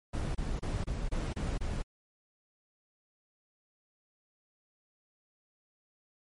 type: noise bursts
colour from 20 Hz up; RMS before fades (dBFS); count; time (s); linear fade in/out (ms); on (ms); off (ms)
brown; -33; 7; 0.13-1.826; 10; 220; 26
effects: MP3 48 kbps